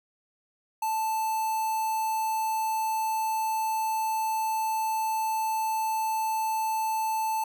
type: tone with notch filter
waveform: square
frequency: 880 Hz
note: A5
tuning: in tune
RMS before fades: -28 dBFS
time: 0.82-7.44 s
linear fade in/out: 5 ms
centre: 3500 Hz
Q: 0.83
effects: none